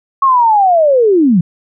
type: linear sweep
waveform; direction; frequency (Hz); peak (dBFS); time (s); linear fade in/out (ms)
sine; down; 1107 to 157; -6; 0.22-1.41; 5
effects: none